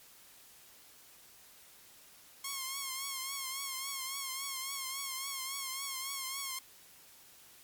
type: tone with vibrato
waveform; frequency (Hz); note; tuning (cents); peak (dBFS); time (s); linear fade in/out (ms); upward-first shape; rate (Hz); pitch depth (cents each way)
5% pulse; 1079; C#6; -47; -25; 2.44-6.59; 5; triangle; 3.6; 68
effects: white hiss -58 dBFS RMS until 7.63 s + MP3 96 kbps